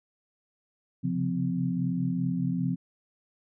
sine tone cluster, 132.3 / 137.2 / 175.2 / 256.3 Hz, C3 / C#3 / F3 / C4, +20 / -17 / +6 / -36 cents, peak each -34 / -35 / -28 / -31 dBFS, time 1.03-2.76 s, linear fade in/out 20 ms, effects none

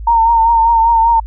sine tone with vibrato, 917 Hz, A#5, 29 cents flat, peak -7 dBFS, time 0.07-1.2 s, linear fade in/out 5 ms, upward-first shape triangle, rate 5.1 Hz, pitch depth 45 cents each way, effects added 53 Hz sine -23 dBFS peak until 1.26 s

